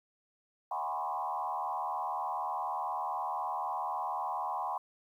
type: tone with frequency modulation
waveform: sine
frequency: 902 Hz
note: A5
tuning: 43 cents sharp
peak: -32 dBFS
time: 0.71-4.78 s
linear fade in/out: 5 ms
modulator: 76.5 Hz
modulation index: 2.6
effects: 11-bit